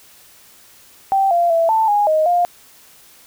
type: tone with pitch steps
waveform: sine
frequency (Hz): 779 / 690 / 664 / 886 / 825 / 624 / 704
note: G5 / F5 / E5 / A5 / G#5 / D#5 / F5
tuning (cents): -11 / -21 / +12 / +12 / -12 / +5 / +14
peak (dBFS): -12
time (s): 1.12-2.45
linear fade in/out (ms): 0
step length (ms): 190
effects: white hiss -47 dBFS RMS until 3.26 s